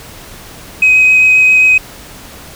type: tone with vibrato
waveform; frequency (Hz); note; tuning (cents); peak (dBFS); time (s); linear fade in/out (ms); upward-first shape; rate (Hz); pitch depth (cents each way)
sine; 2525; D#7; +25; -3; 0.82-1.78; 5; triangle; 7.5; 10
effects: tanh soft clip ceiling -1 dBFS + pink hiss -33 dBFS RMS until 2.55 s